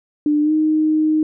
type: tone with pitch glide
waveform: sine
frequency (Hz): 297.7 to 310.2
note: D4 to D#4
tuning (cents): +24 to -5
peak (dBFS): -13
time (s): 0.26-1.23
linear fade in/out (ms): 2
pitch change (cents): +71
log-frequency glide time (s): 0.42-0.52
effects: none